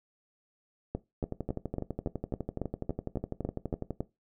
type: two click trains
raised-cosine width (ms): 2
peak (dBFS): -18 / -20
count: 12 / 33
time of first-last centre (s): 0.95-4.006 / 1.24-3.907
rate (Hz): 3.6 / 12
effects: noise-tail reverb RT60 0.2 s tail -17 dB re dry